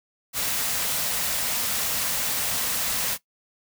white band-stop noise, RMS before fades -26 dBFS, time 0.33-3.18 s, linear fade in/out 50 ms, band 300 to 420 Hz, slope 96 dB/octave, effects noise-tail reverb RT60 0.1 s tail -17 dB re dry

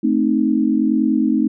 sine chord, A diminished, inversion none, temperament equal, 220 / 261.6 / 311.1 Hz, A3 / C4 / Eb4, 0 / 0 / 0 cents, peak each -18 dBFS, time 0.03-1.48 s, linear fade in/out 10 ms, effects none

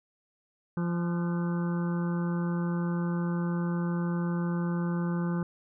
harmonic tone with a mistuned harmonic, 172.8 Hz, F3, 18 cents flat, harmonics 1 / 2 / 3 / 5 / 6 / 7 / 8 / 9, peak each -27 / -37 / -43 / -45 / -46 / -45 / -51 / -46 dBFS, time 0.77-5.43 s, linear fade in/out 2 ms, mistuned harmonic 9, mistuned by -51 cents, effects none

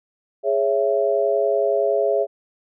sine chord, C# minor, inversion second, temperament just, 415.8 / 554.4 / 665.2 Hz, G#4 / C#5 / E5, +2 / 0 / +16 cents, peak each -21 dBFS, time 0.43-2.27 s, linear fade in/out 50 ms, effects none

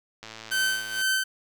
click train, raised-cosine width 0.2 ms, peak -23 dBFS, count 88, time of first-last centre 0.23-1.014 s, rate 111 Hz
sawtooth tone with tremolo, 1538 Hz, G6, 33 cents flat, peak -18 dBFS, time 0.51-1.24 s, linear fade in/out 10 ms, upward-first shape sine, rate 2.1 Hz, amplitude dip 75%
effects none

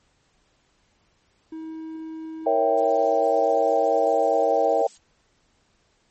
triangle tone, 319.5 Hz, D#4, 46 cents sharp, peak -30 dBFS, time 1.52-4.82 s, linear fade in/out 5 ms
sine chord, A# diminished seventh, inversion none, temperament equal, 466.2 / 554.4 / 659.3 / 784 Hz, A#4 / C#5 / E5 / G5, 0 / 0 / 0 / 0 cents, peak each -23 dBFS, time 2.46-4.87 s, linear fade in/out 5 ms
violet noise, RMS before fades -40 dBFS, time 2.77-4.98 s, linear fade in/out 10 ms
effects pink hiss -65 dBFS RMS until 6.1 s + MP3 32 kbps

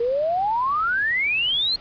sine exponential sweep, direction up, 458.5 to 4303 Hz, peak -19 dBFS, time 0-1.76 s, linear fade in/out 5 ms, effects pink hiss -45 dBFS RMS until 1.8 s + resampled to 11025 Hz

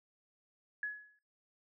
sine tone with exponential decay, 1690 Hz, G#6, 30 cents sharp, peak -32 dBFS, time 0.83-1.19 s, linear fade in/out 2 ms, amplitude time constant 77 ms, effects noise-tail reverb RT60 0.3 s tail -22 dB re dry

